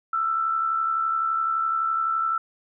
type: tone with amplitude modulation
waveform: sine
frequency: 1330 Hz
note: E6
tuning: 15 cents sharp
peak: -19 dBFS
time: 0.13-2.38 s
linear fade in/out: 5 ms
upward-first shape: sine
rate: 71.8 Hz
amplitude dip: 50%
effects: none